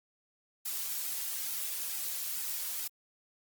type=noise with flanger; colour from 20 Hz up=blue; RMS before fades=-36 dBFS; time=0.65-2.88 s; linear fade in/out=10 ms; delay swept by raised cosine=1.7 to 4.8 ms; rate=2.3 Hz; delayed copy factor=-0.85; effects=Opus 48 kbps